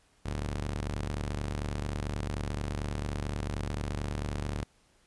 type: ring-modulated tone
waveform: sawtooth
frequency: 73.42 Hz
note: D2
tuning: in tune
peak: -25 dBFS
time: 0.25-4.64 s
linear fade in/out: 10 ms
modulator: 22.1 Hz
effects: pink hiss -66 dBFS RMS until 5.06 s + resampled to 24000 Hz